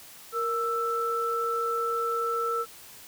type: tone pair together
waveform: sine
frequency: 466.2 / 1325.1 Hz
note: A#4 / E6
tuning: 0 / +9 cents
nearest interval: octave + tritone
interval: 1809 cents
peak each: -30 / -27 dBFS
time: 0.32-2.66 s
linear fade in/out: 50 ms
effects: white hiss -48 dBFS RMS until 3.07 s